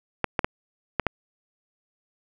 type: clicks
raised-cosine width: 0.5 ms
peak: -6 dBFS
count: 5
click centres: 0.243 / 0.392 / 0.445 / 0.997 / 1.067 s
effects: none